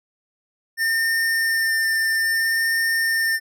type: tone with vibrato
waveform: square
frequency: 1806 Hz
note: A6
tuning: 45 cents sharp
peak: -19 dBFS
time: 0.77-3.4 s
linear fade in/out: 50 ms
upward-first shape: sine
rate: 0.6 Hz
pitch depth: 11 cents each way
effects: none